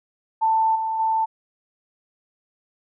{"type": "tone with level steps", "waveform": "sine", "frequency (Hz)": 888, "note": "A5", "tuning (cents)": 16, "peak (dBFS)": [-16, -22, -18], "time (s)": [0.41, 1.26], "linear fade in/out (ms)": 20, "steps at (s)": [0.75, 0.99], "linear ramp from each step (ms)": 10, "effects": []}